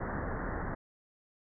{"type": "low-pass noise", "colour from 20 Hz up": "pink", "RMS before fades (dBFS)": -36, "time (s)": [0, 0.75], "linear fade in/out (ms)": 10, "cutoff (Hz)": 1900, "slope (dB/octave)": 96, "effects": []}